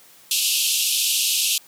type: band-pass noise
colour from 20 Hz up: pink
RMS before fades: -21 dBFS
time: 0.31-1.58 s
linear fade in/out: 2 ms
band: 2600 to 14000 Hz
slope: 96 dB/octave
effects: white hiss -50 dBFS RMS until 1.67 s + high-pass 100 Hz 12 dB/octave